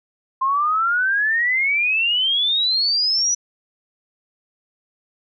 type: exponential sweep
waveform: sine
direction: up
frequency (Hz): 1046.5 to 5950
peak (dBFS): -16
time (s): 0.41-3.35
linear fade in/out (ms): 10
effects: none